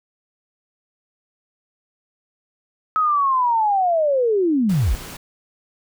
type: linear sweep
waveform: sine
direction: down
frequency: 1286 to 36.71 Hz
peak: -15 dBFS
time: 2.96-4.95 s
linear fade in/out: 0 ms
type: noise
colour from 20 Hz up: pink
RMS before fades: -35 dBFS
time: 4.69-5.17 s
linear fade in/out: 5 ms
effects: none